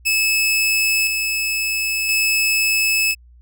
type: tone with tremolo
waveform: sawtooth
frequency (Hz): 2601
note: E7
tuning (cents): -24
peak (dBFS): -12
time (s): 0.05-3.15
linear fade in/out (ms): 20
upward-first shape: square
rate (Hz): 0.49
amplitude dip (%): 35
effects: added 60 Hz sine -44 dBFS peak until 3.41 s